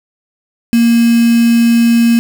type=tone with quantisation; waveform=sine; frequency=233.1 Hz; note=A#3; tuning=in tune; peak=-6 dBFS; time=0.73-2.19 s; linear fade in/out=0 ms; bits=3; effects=none